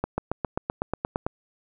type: accelerating click train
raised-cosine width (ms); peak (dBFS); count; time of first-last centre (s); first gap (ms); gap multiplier
1; -11; 11; 0.04-1.265; 140; 0.97
effects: none